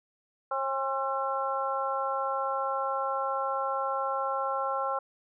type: harmonic tone with a mistuned harmonic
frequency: 270 Hz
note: C#4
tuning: 45 cents flat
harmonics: 2 / 3 / 4 / 5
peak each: -33 / -33 / -33 / -33 dBFS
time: 0.51-4.99 s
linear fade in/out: 5 ms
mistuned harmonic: 4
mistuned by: -25 cents
effects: none